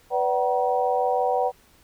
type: tone cluster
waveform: sine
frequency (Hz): 496.1 / 582 / 759 / 955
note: B4 / D5 / F#5 / A#5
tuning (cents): +8 / -16 / +44 / +42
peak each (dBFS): -24 / -28 / -23 / -30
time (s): 0.1-1.52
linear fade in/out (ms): 50
effects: pink hiss -57 dBFS RMS until 1.83 s